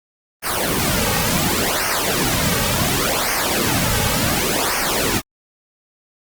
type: noise with flanger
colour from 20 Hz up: pink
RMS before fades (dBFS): -19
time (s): 0.42-5.22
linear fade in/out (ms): 50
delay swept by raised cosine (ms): 0.26 to 2.96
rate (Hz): 0.69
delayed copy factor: -0.8
effects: Opus 32 kbps